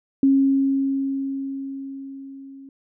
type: tone with level ramp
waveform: sine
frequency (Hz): 272.1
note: C#4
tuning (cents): -32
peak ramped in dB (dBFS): -12 to -39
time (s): 0.23-2.69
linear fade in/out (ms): 2
effects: none